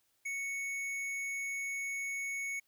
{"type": "tone with hard clipping", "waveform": "triangle", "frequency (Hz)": 2217, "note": "C#7", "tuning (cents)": 0, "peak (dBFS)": -37, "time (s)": [0.25, 2.6], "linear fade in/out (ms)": 10, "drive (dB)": 14, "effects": ["white hiss -75 dBFS RMS until 2.67 s"]}